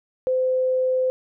sine tone, 514 Hz, C5, 31 cents flat, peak -18 dBFS, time 0.27-1.1 s, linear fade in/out 0 ms, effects none

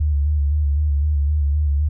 sine tone with vibrato, 73.3 Hz, D2, 3 cents flat, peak -15 dBFS, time 0-1.89 s, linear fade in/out 10 ms, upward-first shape square, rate 3.9 Hz, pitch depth 47 cents each way, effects none

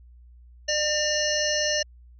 harmonic tone with a mistuned harmonic, 602 Hz, D5, 43 cents sharp, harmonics 1 / 3 / 5 / 7 / 9 / 10, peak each -27 / -29 / -31 / -32 / -30 / -29 dBFS, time 0.68-1.83 s, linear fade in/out 10 ms, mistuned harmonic 5, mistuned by -95 cents, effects added 60 Hz sine -47 dBFS peak until 2.19 s

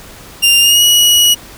sawtooth tone with pitch glide, 2794 to 2913 Hz, F7 to F#7, 0 to -28 cents, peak -3 dBFS, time 0.42-1.35 s, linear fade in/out 20 ms, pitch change +72 cents, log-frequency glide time 0.6-0.83 s, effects pink hiss -35 dBFS RMS until 1.57 s

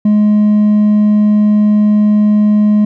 sine tone with hard clipping, 210 Hz, G#3, 19 cents sharp, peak -7 dBFS, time 0.05-2.85 s, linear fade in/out 5 ms, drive 2 dB, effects none

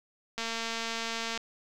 click train, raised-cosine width 0.2 ms, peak -17 dBFS, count 228, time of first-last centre 0.38-1.376 s, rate 228 Hz, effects none

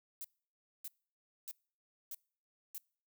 violet noise bursts, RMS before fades -44 dBFS, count 5, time 0.21-2.78 s, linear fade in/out 0 ms, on 34 ms, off 600 ms, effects noise-tail reverb RT60 0.5 s tail -26 dB re dry

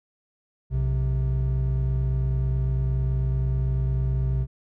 triangle tone pair together, 61.7 / 130.74 Hz, B1 / C3, -1 / -1 cents, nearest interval octave + minor second, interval 1300 cents, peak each -22 dBFS, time 0.7-4.47 s, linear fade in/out 50 ms, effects none

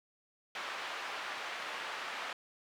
pink band-pass noise, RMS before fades -41 dBFS, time 0.55-2.33 s, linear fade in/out 2 ms, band 900 to 2900 Hz, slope 12 dB/octave, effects none

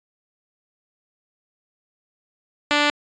5% pulse tone, 293.2 Hz, D4, 3 cents flat, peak -5 dBFS, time 2.71-2.9 s, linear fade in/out 0 ms, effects resampled to 16000 Hz

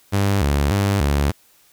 sawtooth tone with vibrato, 84.3 Hz, E2, 39 cents sharp, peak -12 dBFS, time 0.12-1.32 s, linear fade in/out 20 ms, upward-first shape square, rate 1.7 Hz, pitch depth 290 cents each way, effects white hiss -55 dBFS RMS until 1.72 s

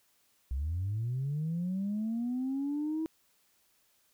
sine linear sweep, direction up, 61.7 to 323.5 Hz, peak -29 dBFS, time 0.51-3.06 s, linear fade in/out 0 ms, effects tanh soft clip ceiling -27 dBFS + white hiss -70 dBFS RMS until 4.13 s

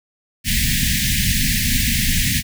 pink band-stop noise, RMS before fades -18 dBFS, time 0.44-2.43 s, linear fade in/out 50 ms, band 260 to 1700 Hz, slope 96 dB/octave, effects none

